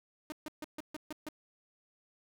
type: tone bursts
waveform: sawtooth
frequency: 305.9 Hz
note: D#4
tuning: 29 cents flat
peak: -35 dBFS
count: 7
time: 0.3-1.287 s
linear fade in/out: 0 ms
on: 21 ms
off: 140 ms
effects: none